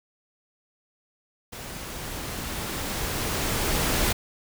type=noise with level ramp; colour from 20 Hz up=pink; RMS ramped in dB=-38 to -23 dBFS; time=1.52-4.13 s; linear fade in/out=10 ms; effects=none